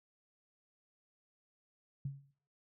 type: tone with exponential decay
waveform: sine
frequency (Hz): 138.59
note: C#3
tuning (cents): 0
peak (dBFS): -33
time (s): 2.05-2.31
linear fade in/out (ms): 5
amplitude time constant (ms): 56
effects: noise-tail reverb RT60 0.6 s tail -21 dB re dry

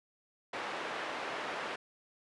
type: band-pass noise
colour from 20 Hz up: pink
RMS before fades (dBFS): -39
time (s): 0.53-1.76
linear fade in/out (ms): 5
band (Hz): 490 to 2400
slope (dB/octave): 12
effects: resampled to 24000 Hz

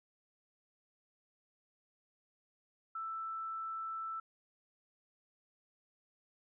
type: tone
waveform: sine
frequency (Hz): 1324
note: E6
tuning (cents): +7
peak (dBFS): -38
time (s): 2.95-4.2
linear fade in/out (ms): 5
effects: none

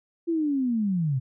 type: linear sweep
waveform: sine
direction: down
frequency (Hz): 343 to 122.8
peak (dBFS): -22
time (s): 0.27-1.2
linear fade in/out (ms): 20
effects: none

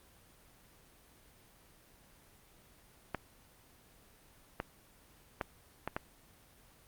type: clicks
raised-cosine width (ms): 0.5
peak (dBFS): -19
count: 5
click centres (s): 3.147 / 4.601 / 5.412 / 5.876 / 5.965
effects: pink hiss -62 dBFS RMS until 6.87 s + Opus 24 kbps

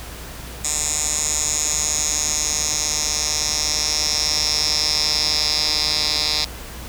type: tone with band-pass filter sweep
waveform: 10% pulse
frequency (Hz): 151.5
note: D#3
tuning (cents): -46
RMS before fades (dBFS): -21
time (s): 0.64-6.45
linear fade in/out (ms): 5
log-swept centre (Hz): 7400 to 4700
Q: 6.2
effects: added 60 Hz sine -36 dBFS peak until 6.88 s + pink hiss -36 dBFS RMS until 6.88 s

